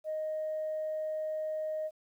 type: tone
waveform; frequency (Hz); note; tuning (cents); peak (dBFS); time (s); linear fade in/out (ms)
sine; 622.3; D#5; 0; -31; 0.04-1.91; 50
effects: tanh soft clip ceiling -28 dBFS + 11-bit